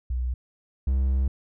sine / triangle tone pair in turn, 62 / 66.02 Hz, B1 / C2, +7 / +16 cents, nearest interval minor second, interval 109 cents, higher second, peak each -24 / -18 dBFS, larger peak second, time 0.1-0.34 / 0.87-1.28 s, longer second, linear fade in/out 5 ms, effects none

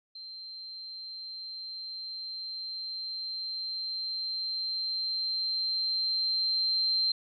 sine tone with level ramp, 4137 Hz, C8, 20 cents flat, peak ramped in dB -41 to -24 dBFS, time 0.15-7.12 s, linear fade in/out 5 ms, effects none

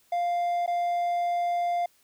triangle tone with dropouts, 698.5 Hz, F5, in tune, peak -22 dBFS, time 0.12-1.86 s, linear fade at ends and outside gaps 5 ms, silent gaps 0.663-0.676 s, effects white hiss -64 dBFS RMS until 2.03 s

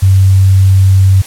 sine tone, 95.6 Hz, G2, 43 cents flat, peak -3 dBFS, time 0.02-1.22 s, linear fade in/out 10 ms, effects white hiss -30 dBFS RMS until 1.26 s + low-pass 12000 Hz 12 dB/octave

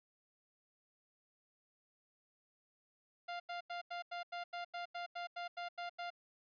sawtooth tone bursts, 698.5 Hz, F5, in tune, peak -37 dBFS, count 14, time 3.28-6.104 s, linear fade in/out 10 ms, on 120 ms, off 88 ms, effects resampled to 11025 Hz

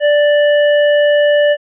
sine tone with hard clipping, 587.3 Hz, D5, in tune, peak -10 dBFS, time 0-1.57 s, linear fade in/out 50 ms, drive 14 dB, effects resampled to 8000 Hz

